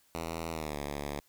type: tone with pitch glide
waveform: 5% pulse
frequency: 82.41 to 72.16 Hz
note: E2 to D2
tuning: 0 to -30 cents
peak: -24 dBFS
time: 0.15-1.2 s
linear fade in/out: 0 ms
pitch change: -230 cents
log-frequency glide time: 0.51-0.78 s
effects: white hiss -67 dBFS RMS until 1.28 s